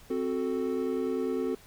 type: chord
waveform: triangle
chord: F# diminished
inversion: second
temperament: equal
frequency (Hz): 261.6 / 370 / 440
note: C4 / F#4 / A4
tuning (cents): 0 / 0 / 0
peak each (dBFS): -30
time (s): 0.1-1.55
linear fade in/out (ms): 5
effects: pink hiss -55 dBFS RMS until 1.66 s